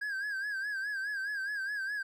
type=tone with vibrato; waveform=triangle; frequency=1621 Hz; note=G#6; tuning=42 cents flat; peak=-31 dBFS; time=0.01-2.03 s; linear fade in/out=10 ms; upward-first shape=sine; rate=4.8 Hz; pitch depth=89 cents each way; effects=none